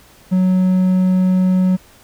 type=tone; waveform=triangle; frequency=185 Hz; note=F#3; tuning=in tune; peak=-9 dBFS; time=0.31-1.77 s; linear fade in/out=20 ms; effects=pink hiss -47 dBFS RMS until 2.03 s